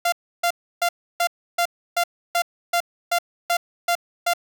sawtooth tone bursts, 693 Hz, F5, 14 cents flat, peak -14 dBFS, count 12, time 0.05-4.336 s, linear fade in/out 5 ms, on 73 ms, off 310 ms, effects none

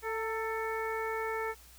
harmonic tone with a mistuned harmonic, 442.8 Hz, A4, 11 cents sharp, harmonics 1 / 2 / 3 / 4 / 5, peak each -35 / -38 / -40 / -41 / -42 dBFS, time 0.02-1.55 s, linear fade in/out 50 ms, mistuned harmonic 2, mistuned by +28 cents, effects added 60 Hz sine -57 dBFS peak until 1.78 s + white hiss -57 dBFS RMS until 1.78 s

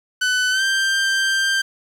sawtooth tone with pitch glide, 1500 to 1575.5 Hz, F#6 to G6, +23 to +8 cents, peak -13 dBFS, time 0.21-1.62 s, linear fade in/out 10 ms, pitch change +85 cents, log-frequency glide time 0.5-0.63 s, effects low-pass 8000 Hz 12 dB/octave + 7-bit

